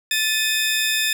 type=tone cluster; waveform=sawtooth; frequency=1752 / 2517 / 3625 Hz; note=A6 / D#7 / A#7; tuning=-8 / +19 / -49 cents; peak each=-20 dBFS; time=0.11-1.13 s; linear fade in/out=2 ms; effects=none